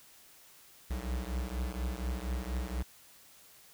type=beating tone pair; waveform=square; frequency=60.6 / 64.8 Hz; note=B1 / C2; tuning=-32 / -16 cents; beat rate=4.2 Hz; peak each=-36 / -38 dBFS; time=0.9-2.83 s; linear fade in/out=10 ms; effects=white hiss -58 dBFS RMS until 3.73 s